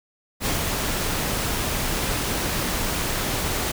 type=noise with ADSR envelope; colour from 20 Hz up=pink; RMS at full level=-23 dBFS; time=0.4-3.72 s; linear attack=62 ms; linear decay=140 ms; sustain=-2 dB; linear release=11 ms; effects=none